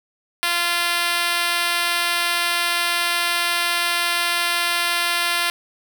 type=tone with high-pass filter; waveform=5% pulse; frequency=345.7 Hz; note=F4; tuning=18 cents flat; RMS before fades=-21 dBFS; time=0.43-5.5 s; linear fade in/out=0 ms; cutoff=740 Hz; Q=0.64; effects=none